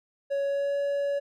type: tone with pitch glide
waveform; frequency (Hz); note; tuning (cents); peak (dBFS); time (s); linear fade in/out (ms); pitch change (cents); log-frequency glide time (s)
triangle; 558 to 565.5; C#5 to C#5; +11 to +34; -23; 0.3-1.2; 20; +23; 0.44-0.78
effects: none